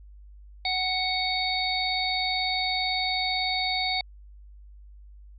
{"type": "harmonic tone with a mistuned harmonic", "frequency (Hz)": 747, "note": "F#5", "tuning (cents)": 16, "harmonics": [1, 3, 5, 6], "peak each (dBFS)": [-30, -30, -30, -30], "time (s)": [0.65, 4.01], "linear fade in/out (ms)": 2, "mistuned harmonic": 3, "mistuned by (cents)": -15, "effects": ["added 50 Hz sine -45 dBFS peak until 5.38 s"]}